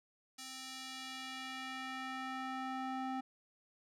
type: tone with band-pass filter sweep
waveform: square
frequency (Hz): 261.6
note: C4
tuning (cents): 0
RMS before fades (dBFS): -43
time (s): 0.38-3.21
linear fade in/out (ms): 10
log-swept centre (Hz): 6100 to 740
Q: 0.96
effects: none